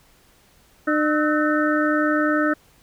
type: harmonic tone with a mistuned harmonic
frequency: 301.9 Hz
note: D4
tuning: 48 cents sharp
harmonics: 1 / 2 / 4 / 5 / 6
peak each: -20 / -24 / -25 / -25 / -29 dBFS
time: 0.87-2.54 s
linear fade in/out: 10 ms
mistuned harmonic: 4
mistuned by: +120 cents
effects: pink hiss -56 dBFS RMS until 2.82 s